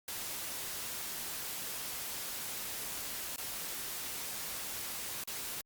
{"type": "noise with dropouts", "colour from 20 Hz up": "white", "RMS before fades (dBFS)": -40, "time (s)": [0.08, 5.61], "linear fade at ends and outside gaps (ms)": 1, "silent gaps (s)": [[3.361, 3.381], [5.238, 5.275]], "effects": ["Opus 48 kbps"]}